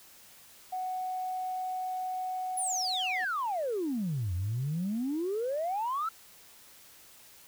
sine tone, 742 Hz, F#5, 5 cents sharp, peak -31 dBFS, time 0.72-3.25 s, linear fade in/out 10 ms
sine exponential two-way sweep, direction down then up, 10540 to 84.7 to 1360 Hz, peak -28 dBFS, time 2.57-6.09 s, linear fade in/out 5 ms, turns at 4.34 s
effects tanh soft clip ceiling -25 dBFS + white hiss -55 dBFS RMS until 7.47 s

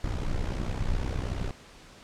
brown noise with amplitude modulation, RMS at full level -26 dBFS, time 0.04-1.51 s, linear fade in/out 2 ms, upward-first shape sine, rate 62.8 Hz, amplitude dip 75%, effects pink hiss -51 dBFS RMS until 2.03 s + low-pass 7000 Hz 12 dB/octave

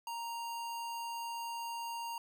square tone, 932.3 Hz, A#5, in tune, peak -39 dBFS, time 0.07-2.18 s, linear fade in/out 2 ms, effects none

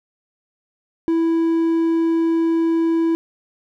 triangle tone, 329.6 Hz, E4, in tune, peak -13 dBFS, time 1.08-3.15 s, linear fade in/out 0 ms, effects none

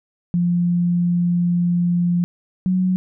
sine tone pair in turn, 174.61 / 184.47 Hz, F3 / F#3, 0 / -5 cents, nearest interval minor second, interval 95 cents, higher second, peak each -15 dBFS, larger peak neither, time 0.34-2.24 / 2.66-2.96 s, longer first, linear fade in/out 0 ms, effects none

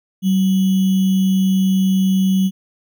sine tone with sample-and-hold, 190 Hz, F#3, 46 cents sharp, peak -12 dBFS, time 0.22-2.51 s, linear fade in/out 50 ms, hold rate 3150 Hz, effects none

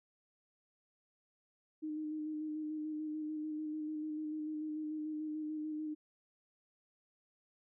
sine tone with vibrato, 307.2 Hz, D#4, 22 cents flat, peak -37 dBFS, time 1.82-5.95 s, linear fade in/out 20 ms, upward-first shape square, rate 6.8 Hz, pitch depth 17 cents each way, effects none

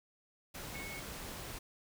sine tone in noise, 2200 Hz, C#7, 14 cents flat, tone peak -45 dBFS, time 0.74-1 s, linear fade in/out 10 ms, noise pink, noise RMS -45 dBFS, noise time 0.54-1.59 s, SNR -3 dB, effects none

